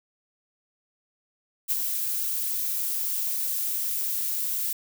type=noise with ADSR envelope; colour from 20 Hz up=violet; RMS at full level=-23 dBFS; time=1.68-4.73 s; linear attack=33 ms; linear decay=31 ms; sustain=-5 dB; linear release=4 ms; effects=none